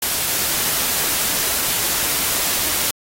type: noise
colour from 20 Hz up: white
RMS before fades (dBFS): -20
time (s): 0.02-2.91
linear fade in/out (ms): 5
effects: AAC 48 kbps